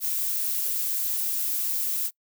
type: noise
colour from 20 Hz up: violet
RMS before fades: -27 dBFS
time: 0-2.11 s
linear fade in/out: 50 ms
effects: noise-tail reverb RT60 0.1 s tail -24 dB re dry